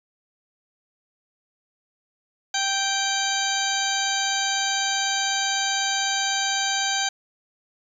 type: harmonic tone with a mistuned harmonic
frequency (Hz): 784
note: G5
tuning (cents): 0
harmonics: 1 / 2 / 3 / 4 / 5 / 6 / 8 / 9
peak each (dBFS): -28 / -28 / -33 / -30 / -31 / -30 / -30 / -33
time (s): 2.54-7.09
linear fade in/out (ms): 5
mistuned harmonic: 5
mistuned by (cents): -38
effects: 9-bit